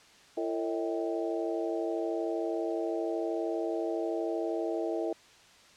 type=harmonic tone with a mistuned harmonic; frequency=112.5 Hz; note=A2; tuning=39 cents sharp; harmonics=3 / 4 / 5 / 6 / 7; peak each=-33 / -35 / -42 / -35 / -42 dBFS; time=0.37-5.13 s; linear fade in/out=5 ms; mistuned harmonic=6; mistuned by=-88 cents; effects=white hiss -57 dBFS RMS until 5.76 s + low-pass 6000 Hz 12 dB/octave